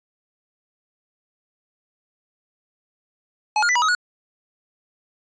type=tone with pitch steps; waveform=square; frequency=850 / 1422 / 1986 / 967 / 1269 / 1457 Hz; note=G#5 / F6 / B6 / B5 / D#6 / F#6; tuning=+40 / +31 / +9 / -37 / +34 / -27 cents; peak=-17 dBFS; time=3.56-3.95 s; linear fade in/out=2 ms; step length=65 ms; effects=resampled to 16000 Hz